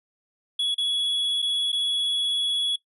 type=tone with dropouts; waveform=triangle; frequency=3371 Hz; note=G#7; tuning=25 cents sharp; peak=-20 dBFS; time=0.59-2.76 s; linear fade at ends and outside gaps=5 ms; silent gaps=0.745-0.78 / 1.42-1.424 / 1.72-1.727 s; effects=noise-tail reverb RT60 0.1 s tail -20 dB re dry + resampled to 32000 Hz